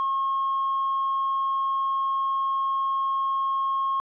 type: tone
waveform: sine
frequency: 1082 Hz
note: C#6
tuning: 42 cents flat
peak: -21 dBFS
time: 0-4 s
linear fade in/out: 0 ms
effects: tanh soft clip ceiling -19 dBFS